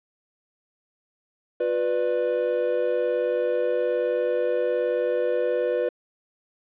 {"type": "chord", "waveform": "triangle", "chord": "B diminished", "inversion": "second", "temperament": "just", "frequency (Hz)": [355.6, 493.9, 592.7], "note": ["F4", "B4", "D5"], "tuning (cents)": [31, 0, 16], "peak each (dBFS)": [-27, -21, -26], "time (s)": [1.6, 5.89], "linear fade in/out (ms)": 5, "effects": ["resampled to 8000 Hz", "9-bit"]}